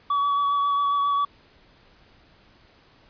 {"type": "tone with vibrato", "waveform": "triangle", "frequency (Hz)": 1137, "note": "C#6", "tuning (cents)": 44, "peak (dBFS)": -18, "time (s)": [0.1, 1.25], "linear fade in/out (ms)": 5, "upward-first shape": "sine", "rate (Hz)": 7.4, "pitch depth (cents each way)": 16, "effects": ["pink hiss -56 dBFS RMS until 3.09 s", "resampled to 11025 Hz"]}